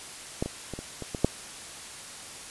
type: clicks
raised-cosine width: 2 ms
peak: -13 / -19 / -21 / -23 / -22 / -18 / -6 dBFS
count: 7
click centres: 0.425 / 0.46 / 0.737 / 0.79 / 1.023 / 1.148 / 1.246 s
effects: white hiss -42 dBFS RMS until 2.5 s + resampled to 24000 Hz